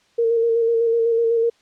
sine tone with vibrato, 460.7 Hz, A#4, 20 cents flat, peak -15 dBFS, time 0.18-1.5 s, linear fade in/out 10 ms, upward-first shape square, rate 8 Hz, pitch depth 22 cents each way, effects white hiss -59 dBFS RMS until 1.61 s + low-pass 5000 Hz 12 dB/octave

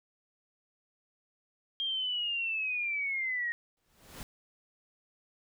sine linear sweep, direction down, 3221 to 1864.7 Hz, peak -30 dBFS, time 1.8-3.52 s, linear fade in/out 0 ms
pink noise with exponential growth, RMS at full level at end -42 dBFS, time 3.77-4.23 s, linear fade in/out 1 ms, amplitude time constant 100 ms
effects none

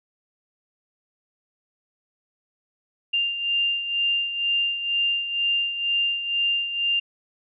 sine beating tone pair, 2794 / 2796.1 Hz, F7 / F7, 0 / +1 cents, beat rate 2.1 Hz, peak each -22 / -29 dBFS, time 3.13-7 s, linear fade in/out 10 ms, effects none

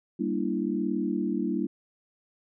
sine chord, E half-diminished seventh, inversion first, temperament equal with one note detuned, 196 / 233.1 / 293.7 / 335 Hz, G3 / Bb3 / D4 / E4, 0 / 0 / 0 / +28 cents, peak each -31 dBFS, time 0.19-1.67 s, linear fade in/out 10 ms, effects none

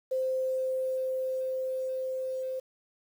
sine tone with level ramp, 520 Hz, C5, 11 cents flat, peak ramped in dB -26 to -31 dBFS, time 0.11-2.6 s, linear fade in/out 10 ms, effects 9-bit

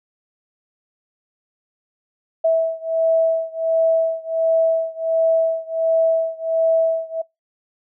sine beating tone pair, 652 / 653.4 Hz, E5 / E5, -19 / -15 cents, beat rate 1.4 Hz, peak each -18 / -19 dBFS, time 2.44-7.22 s, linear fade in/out 10 ms, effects noise-tail reverb RT60 0.2 s tail -24 dB re dry

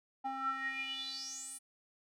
square tone with band-pass filter sweep, 267.2 Hz, C4, 36 cents sharp, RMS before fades -40 dBFS, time 0.24-1.59 s, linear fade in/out 20 ms, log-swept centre 870 to 10000 Hz, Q 9.6, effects none

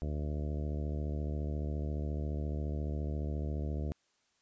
harmonic tone, 74.4 Hz, D2, 23 cents sharp, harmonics 1 / 2 / 3 / 4 / 5 / 6 / 7 / 8 / 9, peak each -34 / -40 / -44 / -46 / -48 / -50 / -51 / -52 / -53 dBFS, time 0.02-3.92 s, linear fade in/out 0 ms, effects white hiss -74 dBFS RMS until 4.41 s + resampled to 16000 Hz

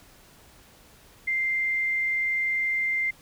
sine tone, 2093 Hz, C7, in tune, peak -23 dBFS, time 1.27-3.11 s, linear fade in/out 10 ms, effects pink hiss -54 dBFS RMS until 3.21 s

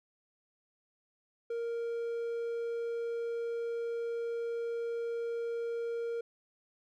triangle tone, 466.2 Hz, A#4, in tune, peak -31 dBFS, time 1.5-6.21 s, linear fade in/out 5 ms, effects none

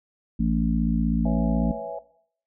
harmonic tone, 56.1 Hz, A1, 34 cents sharp, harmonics 1 / 3 / 4 / 5, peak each -26 / -26 / -23 / -30 dBFS, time 0.39-1.72 s, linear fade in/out 10 ms
sine chord, C# minor seventh, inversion third, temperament equal, 493.9 / 554.4 / 659.3 / 830.6 Hz, B4 / C#5 / E5 / G#5, 0 / 0 / 0 / 0 cents, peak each -37 / -35 / -32 / -37 dBFS, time 1.25-1.99 s, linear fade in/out 5 ms
effects noise-tail reverb RT60 0.6 s tail -17 dB re dry

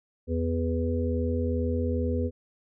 harmonic tone with a mistuned harmonic, 82.41 Hz, E2, in tune, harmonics 1 / 3 / 5 / 6, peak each -27 / -30 / -34 / -32 dBFS, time 0.27-2.31 s, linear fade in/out 50 ms, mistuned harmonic 1, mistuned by +16 cents, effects none

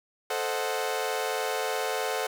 sawtooth chord, A diminished seventh, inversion none, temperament equal, 440 / 523.3 / 622.3 / 740 Hz, A4 / C5 / Eb5 / Gb5, 0 / 0 / 0 / 0 cents, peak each -28 / -29 / -33 / -29 dBFS, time 0.3-2.27 s, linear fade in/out 5 ms, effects none

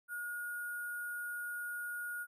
sine tone with sample-and-hold, 1439 Hz, F#6, 49 cents flat, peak -38 dBFS, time 0.08-2.27 s, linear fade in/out 50 ms, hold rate 11025 Hz, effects none

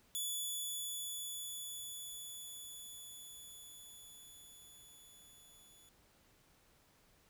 10% pulse tone with level ramp, 3439 Hz, A7, 40 cents flat, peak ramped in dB -29 to -54 dBFS, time 0.15-5.89 s, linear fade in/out 0 ms, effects pink hiss -69 dBFS RMS until 7.29 s

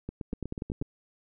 two click trains, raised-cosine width 3 ms, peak -22 / -20 dBFS, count 7 / 6, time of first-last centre 0.09-0.823 / 0.33-0.815 s, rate 8.19 / 10.3 Hz, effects none

